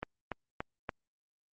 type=click train; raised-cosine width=0.5 ms; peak=-20 dBFS; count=4; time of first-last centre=0.03-0.892 s; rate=3.48 Hz; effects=Opus 48 kbps